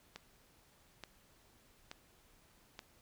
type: click train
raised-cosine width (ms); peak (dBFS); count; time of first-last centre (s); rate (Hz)
0.2; -28; 4; 0.16-2.792; 1.14
effects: pink hiss -67 dBFS RMS until 3.01 s